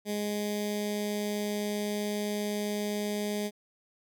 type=tone with notch filter; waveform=15% pulse; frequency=207.7 Hz; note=G#3; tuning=in tune; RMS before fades=-32 dBFS; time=0.05-3.51 s; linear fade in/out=50 ms; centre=1200 Hz; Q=0.61; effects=none